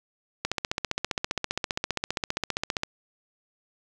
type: click train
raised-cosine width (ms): 0.2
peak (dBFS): -9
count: 37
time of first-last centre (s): 0.45-2.834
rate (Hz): 15.1
effects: none